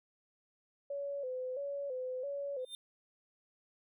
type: tone with vibrato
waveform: sine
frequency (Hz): 536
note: C5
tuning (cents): +42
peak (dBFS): -36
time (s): 0.9-2.65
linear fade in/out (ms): 5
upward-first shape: square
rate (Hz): 1.5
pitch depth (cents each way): 88
type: tone with exponential growth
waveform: square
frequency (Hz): 3600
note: A7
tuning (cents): +39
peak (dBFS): -39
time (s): 2.59-2.75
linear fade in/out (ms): 1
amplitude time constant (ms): 34
effects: none